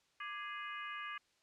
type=harmonic tone with a mistuned harmonic; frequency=415.3 Hz; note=G#4; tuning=in tune; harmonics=3 / 4 / 5 / 6 / 7; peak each=-45 / -47 / -49 / -51 / -52 dBFS; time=0.2-1.18 s; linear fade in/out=5 ms; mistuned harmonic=3; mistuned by=-88 cents; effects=white hiss -74 dBFS RMS until 1.42 s + low-pass 6000 Hz 12 dB/octave